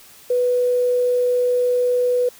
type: tone with quantisation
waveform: sine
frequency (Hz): 493.9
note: B4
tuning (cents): 0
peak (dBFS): -15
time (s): 0.3-2.29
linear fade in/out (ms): 5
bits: 7
effects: white hiss -46 dBFS RMS until 2.39 s